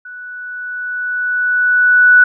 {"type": "tone with level ramp", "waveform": "sine", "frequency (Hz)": 1480, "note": "F#6", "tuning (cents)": 0, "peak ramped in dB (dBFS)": [-29, -3], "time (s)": [0.05, 2.24], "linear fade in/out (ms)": 5, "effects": []}